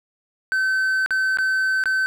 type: tone with dropouts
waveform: triangle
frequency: 1534 Hz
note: G6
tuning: 38 cents flat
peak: -16 dBFS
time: 0.52-2.06 s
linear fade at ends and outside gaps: 0 ms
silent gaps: 1.061-1.107 / 1.372-1.386 / 1.838-1.857 s
effects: none